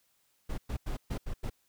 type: noise bursts at uneven times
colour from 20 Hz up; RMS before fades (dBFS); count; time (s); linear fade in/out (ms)
brown; -34; 6; 0.49-0.58 / 0.69-0.77 / 0.86-0.97 / 1.1-1.18 / 1.26-1.34 / 1.43-1.5; 10
effects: white hiss -72 dBFS RMS until 1.68 s